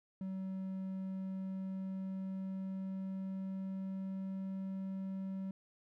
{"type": "tone with pitch glide", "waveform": "triangle", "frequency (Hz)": [189.9, 191.66], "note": ["F#3", "G3"], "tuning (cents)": [45, -39], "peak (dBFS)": -36, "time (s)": [0.21, 5.51], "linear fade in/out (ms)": 2, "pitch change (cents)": 16, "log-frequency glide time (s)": [0.84, 4.51], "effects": []}